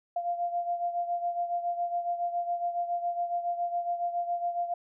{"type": "beating tone pair", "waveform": "sine", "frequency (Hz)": [695, 702.2], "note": ["F5", "F5"], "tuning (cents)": [-9, 9], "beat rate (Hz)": 7.2, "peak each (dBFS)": [-29, -35], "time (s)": [0.16, 4.74], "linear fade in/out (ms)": 5, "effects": []}